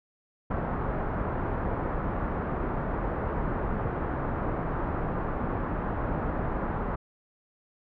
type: low-pass noise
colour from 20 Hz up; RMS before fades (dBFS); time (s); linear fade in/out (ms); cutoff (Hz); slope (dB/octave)
pink; -30; 0.5-6.96; 10; 1400; 24
effects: none